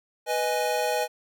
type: chord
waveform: square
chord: G# minor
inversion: first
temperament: equal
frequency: 493.9 / 622.3 / 830.6 Hz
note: B4 / D#5 / G#5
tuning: 0 / 0 / 0 cents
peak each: -29 dBFS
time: 0.26-1.08 s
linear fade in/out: 50 ms
effects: none